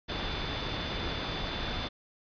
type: tone in noise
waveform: sine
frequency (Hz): 3520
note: A7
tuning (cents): 0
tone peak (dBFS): -41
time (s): 0.08-1.89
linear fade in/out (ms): 20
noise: pink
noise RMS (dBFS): -34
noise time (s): 0.08-1.89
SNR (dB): -10
effects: resampled to 11025 Hz